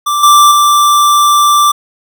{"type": "tone with level steps", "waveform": "square", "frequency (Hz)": 1174.7, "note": "D6", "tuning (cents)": 0, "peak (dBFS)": [-11, -3, -6], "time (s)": [0.06, 1.72], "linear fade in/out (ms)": 10, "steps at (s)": [0.23, 0.51], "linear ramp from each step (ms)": 5, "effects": []}